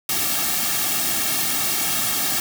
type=noise with comb filter; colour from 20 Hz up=white; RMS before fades=-22 dBFS; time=0.09-2.4 s; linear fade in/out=2 ms; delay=2 ms; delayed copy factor=-0.9; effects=none